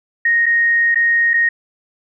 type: tone with dropouts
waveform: sine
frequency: 1864.7 Hz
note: A#6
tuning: in tune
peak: -11 dBFS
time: 0.25-1.49 s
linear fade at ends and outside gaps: 5 ms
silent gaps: 0.459-0.463 / 0.946-0.956 / 1.335-1.339 s
effects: none